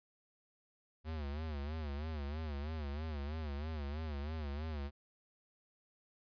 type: tone with vibrato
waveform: square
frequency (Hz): 75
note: D2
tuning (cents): +37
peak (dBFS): -39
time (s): 1.04-4.91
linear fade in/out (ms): 50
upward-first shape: sine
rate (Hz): 3.1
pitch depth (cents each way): 120
effects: resampled to 11025 Hz